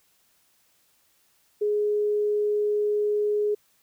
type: tone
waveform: sine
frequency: 417.5 Hz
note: G#4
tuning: 9 cents sharp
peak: -21 dBFS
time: 1.61-3.55 s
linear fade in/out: 10 ms
effects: white hiss -65 dBFS RMS until 3.82 s